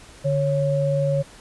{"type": "tone pair together", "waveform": "sine", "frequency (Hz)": [146.21, 552], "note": ["D3", "C#5"], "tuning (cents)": [-7, -7], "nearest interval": "octave + major seventh", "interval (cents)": 2300, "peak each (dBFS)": -21, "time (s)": [0.24, 1.23], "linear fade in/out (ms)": 20, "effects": ["pink hiss -46 dBFS RMS until 1.4 s", "resampled to 24000 Hz"]}